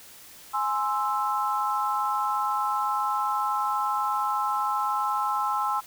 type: chord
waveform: sine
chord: Ab augmented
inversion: none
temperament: equal with one note detuned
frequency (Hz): 833.5 / 1046.5 / 1318.5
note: Ab5 / C6 / E6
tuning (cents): +6 / 0 / 0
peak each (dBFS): -28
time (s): 0.53-5.81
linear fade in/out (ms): 20
effects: white hiss -48 dBFS RMS until 5.86 s

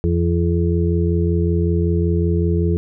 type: harmonic tone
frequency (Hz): 85.3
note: F2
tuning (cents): -40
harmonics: 1 / 2 / 4 / 5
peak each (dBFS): -17 / -20 / -23 / -24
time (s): 0.04-2.77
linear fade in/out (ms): 0
effects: none

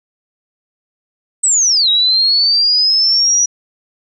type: linear two-way sweep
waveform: sine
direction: down then up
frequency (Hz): 8190 to 3789 to 5860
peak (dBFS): -9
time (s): 1.43-3.46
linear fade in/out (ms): 10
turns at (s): 1.89
effects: none

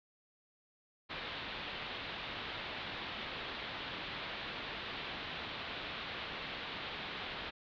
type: low-pass noise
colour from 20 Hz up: white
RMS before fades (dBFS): -43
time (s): 1.09-7.51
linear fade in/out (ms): 20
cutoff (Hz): 3900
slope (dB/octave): 48
effects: none

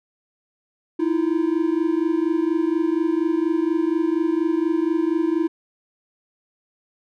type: tone pair together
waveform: triangle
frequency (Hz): 315.8 / 340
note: D#4 / F4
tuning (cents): +26 / -46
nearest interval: minor second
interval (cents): 128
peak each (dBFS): -19 / -19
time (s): 0.99-5.48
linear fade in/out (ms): 10
effects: none

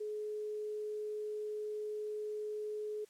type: tone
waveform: sine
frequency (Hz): 423.9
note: G#4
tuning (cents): +35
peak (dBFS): -37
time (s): 0-3.05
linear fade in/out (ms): 10
effects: white hiss -67 dBFS RMS until 3.09 s + low-pass 11000 Hz 12 dB/octave

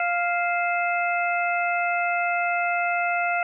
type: harmonic tone with a mistuned harmonic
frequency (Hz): 698.5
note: F5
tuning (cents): 0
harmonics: 1 / 2 / 3 / 4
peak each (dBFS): -24 / -27 / -29 / -30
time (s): 0-3.43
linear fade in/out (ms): 2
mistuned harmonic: 4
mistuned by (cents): -120
effects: none

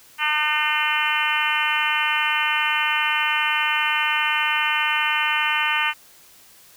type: harmonic tone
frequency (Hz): 302.5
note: D#4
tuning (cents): -49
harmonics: 3 / 4 / 5 / 6 / 7 / 8 / 9 / 10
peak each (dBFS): -27 / -27 / -27 / -27 / -27 / -27 / -27 / -27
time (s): 0.18-5.94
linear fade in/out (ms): 50
effects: white hiss -50 dBFS RMS until 6.76 s

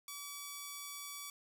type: tone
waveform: 5% pulse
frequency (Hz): 1145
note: D6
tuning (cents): -44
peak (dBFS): -32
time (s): 0.08-1.3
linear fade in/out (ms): 2
effects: none

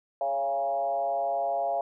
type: tone with frequency modulation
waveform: sine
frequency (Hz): 688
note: F5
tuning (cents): -26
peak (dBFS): -25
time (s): 0.21-1.81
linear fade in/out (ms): 2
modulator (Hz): 132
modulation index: 0.98
effects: none

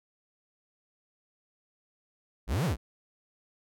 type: exponential two-way sweep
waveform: 45% pulse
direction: up then down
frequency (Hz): 47.31 to 193.8 to 47.31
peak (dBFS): -26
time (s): 2.47-2.77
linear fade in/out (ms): 50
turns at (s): 2.65
effects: none

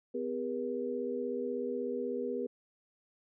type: tone cluster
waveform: sine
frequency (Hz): 251.9 / 403.4 / 479.7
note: B3 / G4 / A#4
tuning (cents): +34 / +50 / +50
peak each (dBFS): -38 / -37 / -36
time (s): 0.14-2.47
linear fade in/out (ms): 10
effects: none

